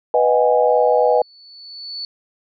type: chord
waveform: sine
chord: G# minor seventh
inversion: first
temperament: equal with one note detuned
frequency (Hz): 493.9 / 622.3 / 740 / 823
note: B4 / D#5 / F#5 / G#5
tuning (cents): 0 / 0 / 0 / -16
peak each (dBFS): -15 / -17 / -21 / -19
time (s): 0.14-1.22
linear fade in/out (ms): 2
type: tone with exponential growth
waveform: sine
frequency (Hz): 4458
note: C#8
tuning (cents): +9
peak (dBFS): -24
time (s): 0.67-2.05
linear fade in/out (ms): 1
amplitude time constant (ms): 300
effects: none